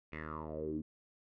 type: tone with low-pass filter sweep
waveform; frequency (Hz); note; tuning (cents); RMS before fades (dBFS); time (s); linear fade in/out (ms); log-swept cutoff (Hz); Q
10% pulse; 77.78; D#2; 0; -41; 0.12-0.82; 10; 2400 to 250; 6.9
effects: none